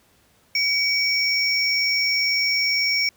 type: tone pair together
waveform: triangle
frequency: 2270 / 5478 Hz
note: C#7 / F8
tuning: +41 / -34 cents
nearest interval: octave + minor third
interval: 1525 cents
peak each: -20 dBFS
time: 0.55-3.09 s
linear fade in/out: 2 ms
effects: pink hiss -59 dBFS RMS until 3.16 s + high-pass 60 Hz 12 dB/octave